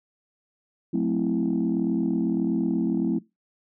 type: chord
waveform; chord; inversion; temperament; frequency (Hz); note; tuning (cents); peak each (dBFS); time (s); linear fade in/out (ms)
sine; F# half-diminished seventh; none; equal with one note detuned; 181.82 / 220 / 261.6 / 329.6; F#3 / A3 / C4 / E4; -30 / 0 / 0 / 0; -26; 0.93-3.19; 10
effects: noise-tail reverb RT60 0.2 s tail -21 dB re dry + tanh soft clip ceiling -15 dBFS